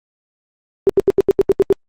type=tone bursts; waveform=sine; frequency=392 Hz; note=G4; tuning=in tune; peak=-7 dBFS; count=9; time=0.87-1.726 s; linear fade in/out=0 ms; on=24 ms; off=80 ms; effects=Opus 32 kbps